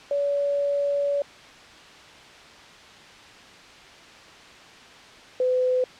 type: tone pair in turn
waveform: sine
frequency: 569 / 506.9 Hz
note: C#5 / B4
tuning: +45 / +45 cents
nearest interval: major second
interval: 200 cents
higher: first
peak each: -21 / -19 dBFS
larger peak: second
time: 0.11-1.22 / 5.4-5.84 s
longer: first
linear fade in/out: 2 ms
effects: white hiss -46 dBFS RMS until 5.99 s + low-pass 4000 Hz 12 dB/octave